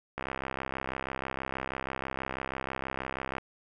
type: click train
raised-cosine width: 0.5 ms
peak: -18 dBFS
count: 213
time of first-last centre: 0.18-3.382 s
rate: 66.2 Hz
effects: none